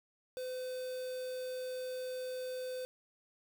triangle tone with quantisation, 509 Hz, C5, 48 cents flat, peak -36 dBFS, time 0.37-2.85 s, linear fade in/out 0 ms, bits 8, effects none

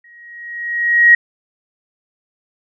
sine tone with exponential growth, 1892 Hz, A#6, 25 cents sharp, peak -3 dBFS, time 0.04-1.15 s, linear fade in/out 5 ms, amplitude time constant 240 ms, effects none

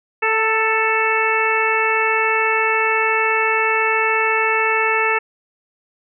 harmonic tone with a mistuned harmonic, 441.1 Hz, A4, 4 cents sharp, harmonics 1 / 2 / 3 / 4 / 5 / 6, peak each -22 / -22 / -22 / -22 / -22 / -22 dBFS, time 0.22-5.19 s, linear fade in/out 10 ms, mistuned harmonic 2, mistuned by +21 cents, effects none

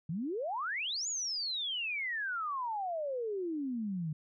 sine exponential two-way sweep, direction up then down, 148.7 to 7040 to 148.7 Hz, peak -33 dBFS, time 0.09-4.13 s, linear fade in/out 5 ms, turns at 1.08 s, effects none

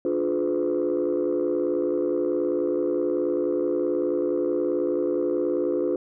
sine chord, D diminished seventh, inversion none, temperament just, 293.7 / 352.4 / 422.9 / 507.5 Hz, D4 / F4 / Ab4 / Cb5, 0 / +16 / +31 / +47 cents, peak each -27 / -24 / -28 / -26 dBFS, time 0.05-5.96 s, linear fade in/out 2 ms, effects tanh soft clip ceiling -16 dBFS

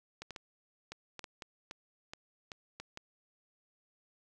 clicks, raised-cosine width 0.2 ms, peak -26 dBFS, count 12, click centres 0.22 / 0.307 / 0.362 / 0.92 / 1.193 / 1.242 / 1.422 / 1.711 / 2.135 / 2.518 / 2.8 / 2.974 s, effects none

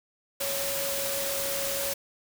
sine tone in noise, 554.4 Hz, C#5, in tune, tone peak -33 dBFS, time 0.4-1.94 s, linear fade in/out 10 ms, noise white, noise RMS -31 dBFS, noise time 0.4-1.94 s, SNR -5 dB, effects none

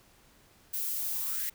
violet noise with high-pass filter sweep, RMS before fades -33 dBFS, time 0.73-1.5 s, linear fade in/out 10 ms, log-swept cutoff 280 to 2000 Hz, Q 7.8, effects pink hiss -61 dBFS RMS until 1.54 s

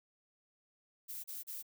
violet noise bursts, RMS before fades -44 dBFS, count 3, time 1.08-1.628 s, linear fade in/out 20 ms, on 160 ms, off 34 ms, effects none

